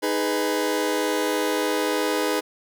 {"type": "chord", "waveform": "sawtooth", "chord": "G# minor", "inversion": "second", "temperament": "just", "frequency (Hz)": [311.5, 415.3, 498.4], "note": ["D#4", "G#4", "B4"], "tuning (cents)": [2, 0, 16], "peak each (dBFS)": -22, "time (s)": [0.02, 2.41], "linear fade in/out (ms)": 20, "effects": []}